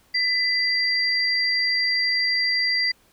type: tone pair together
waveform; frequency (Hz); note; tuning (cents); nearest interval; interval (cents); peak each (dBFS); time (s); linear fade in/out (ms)
sine; 2003 / 4728; B6 / D8; +24 / +11; octave + minor third; 1487; -22; 0.14-2.92; 10
effects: pink hiss -59 dBFS RMS until 3.12 s